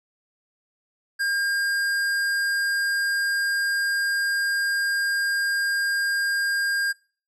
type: tone with hard clipping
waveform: sine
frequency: 1610 Hz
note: G6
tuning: 46 cents sharp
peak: -23 dBFS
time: 1.19-6.93 s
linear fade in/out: 20 ms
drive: 18 dB
effects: noise-tail reverb RT60 0.4 s tail -24 dB re dry + low-pass 12000 Hz 12 dB/octave